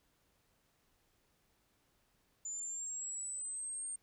sine linear sweep, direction up, 7020 to 8680 Hz, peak -39 dBFS, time 2.45-3.96 s, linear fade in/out 5 ms, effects pink hiss -75 dBFS RMS until 4.02 s

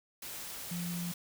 sine tone in noise, 173.7 Hz, F3, 9 cents flat, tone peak -35 dBFS, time 0.71-1.12 s, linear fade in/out 5 ms, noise white, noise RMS -43 dBFS, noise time 0.22-1.14 s, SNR +5 dB, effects none

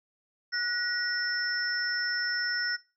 sine tone cluster, 1465 / 1902 / 5340 Hz, F#6 / A#6 / E8, -18 / +34 / +22 cents, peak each -31 / -34 / -31 dBFS, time 0.52-2.77 s, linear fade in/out 20 ms, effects noise-tail reverb RT60 0.3 s tail -21 dB re dry

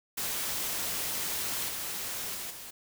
white noise with level steps, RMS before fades -33 / -36 / -38 / -44 dBFS, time 0.17-2.71 s, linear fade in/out 10 ms, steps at 1.68 / 2.34 / 2.5 s, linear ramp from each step 10 ms, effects none

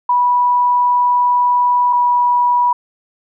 sine tone pair in turn, 980 / 974.5 Hz, B5 / B5, -14 / -23 cents, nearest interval unison, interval 9 cents, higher first, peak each -10 dBFS, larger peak neither, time 0.09-1.93 / 1.93-2.73 s, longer first, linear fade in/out 5 ms, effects none

